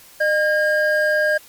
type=tone pair together; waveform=triangle; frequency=609 / 1619.7 Hz; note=D#5 / G#6; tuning=-37 / -44 cents; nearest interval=octave + perfect fourth; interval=1693 cents; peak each=-16 dBFS; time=0.2-1.38 s; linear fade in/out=10 ms; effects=white hiss -46 dBFS RMS until 1.48 s + MP3 96 kbps